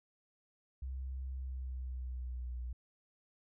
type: tone with pitch glide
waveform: sine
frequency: 65.41 to 61.03 Hz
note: C2 to B1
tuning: 0 to -20 cents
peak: -38 dBFS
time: 0.82-2.73 s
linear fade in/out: 5 ms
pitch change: -120 cents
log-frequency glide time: 1.32-2.62 s
effects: none